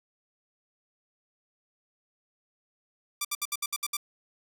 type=tone bursts; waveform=5% pulse; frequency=1174.7 Hz; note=D6; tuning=in tune; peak=-16 dBFS; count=8; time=3.21-3.969 s; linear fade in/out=5 ms; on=38 ms; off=65 ms; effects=none